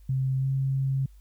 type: tone with pitch glide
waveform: sine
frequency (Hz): 132.3 to 134.77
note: C3 to C#3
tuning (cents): +20 to -48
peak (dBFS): -23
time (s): 0.09-1.06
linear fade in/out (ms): 5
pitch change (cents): +32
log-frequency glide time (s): 0.39-0.46
effects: added 50 Hz sine -48 dBFS peak until 1.2 s + white hiss -68 dBFS RMS until 1.2 s